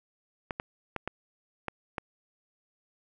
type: clicks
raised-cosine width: 0.5 ms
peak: -17 dBFS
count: 6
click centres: 0.508 / 0.599 / 0.963 / 1.076 / 1.683 / 1.982 s
effects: none